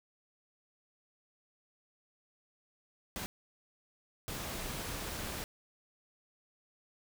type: noise bursts at uneven times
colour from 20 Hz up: pink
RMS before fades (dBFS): -40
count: 2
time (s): 3.16-3.26 / 4.28-5.44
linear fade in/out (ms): 0
effects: none